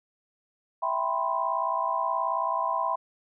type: chord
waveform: sine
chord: C major seventh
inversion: first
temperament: equal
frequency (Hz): 659.3 / 784 / 987.8 / 1046.5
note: E5 / G5 / B5 / C6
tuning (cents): 0 / 0 / 0 / 0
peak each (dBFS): -32 / -33 / -28 / -30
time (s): 0.82-2.96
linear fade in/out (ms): 10
effects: none